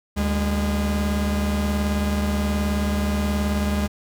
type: tone pair together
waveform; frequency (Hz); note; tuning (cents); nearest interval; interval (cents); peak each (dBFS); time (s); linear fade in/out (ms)
45% pulse; 74.38 / 204.4; D2 / G#3; +23 / -27; octave + tritone; 1750; -23; 0.16-3.88; 20
effects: none